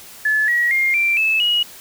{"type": "tone with pitch steps", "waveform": "sine", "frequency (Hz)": [1724, 1912.9, 2122, 2355, 2613, 2899], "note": ["A6", "A#6", "C7", "D7", "E7", "F#7"], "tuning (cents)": [-36, 44, 24, 4, -16, -36], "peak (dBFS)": -14, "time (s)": [0.25, 1.63], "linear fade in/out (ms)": 5, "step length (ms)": 230, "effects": ["white hiss -40 dBFS RMS until 1.8 s"]}